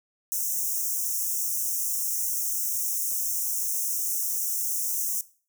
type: high-pass noise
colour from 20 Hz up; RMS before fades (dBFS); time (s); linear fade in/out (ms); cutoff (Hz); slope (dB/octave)
white; -28; 0.32-5.21; 0; 5600; 96
effects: noise-tail reverb RT60 0.4 s tail -18 dB re dry